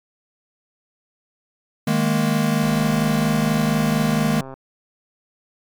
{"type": "chord", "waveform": "square", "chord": "D# suspended fourth", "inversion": "none", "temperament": "equal with one note detuned", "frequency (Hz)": [155.56, 207.7, 232], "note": ["D#3", "G#3", "A#3"], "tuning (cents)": [0, 0, -8], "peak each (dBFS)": -22, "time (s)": [1.87, 4.41], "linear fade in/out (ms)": 5}
{"type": "click train", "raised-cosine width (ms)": 1, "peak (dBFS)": -22, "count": 255, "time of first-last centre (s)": [2.63, 4.54], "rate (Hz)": 133}
{"effects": ["MP3 96 kbps"]}